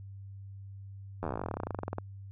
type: slowing click train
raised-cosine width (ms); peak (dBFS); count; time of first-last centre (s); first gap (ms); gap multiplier
1; -20; 29; 1.23-1.984; 11; 1.06
effects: added 98 Hz sine -43 dBFS peak until 2.31 s